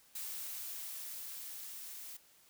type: noise with level ramp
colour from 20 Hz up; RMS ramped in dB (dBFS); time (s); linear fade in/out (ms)
blue; -42 to -48; 0.15-2.17; 5
effects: white hiss -65 dBFS RMS until 2.49 s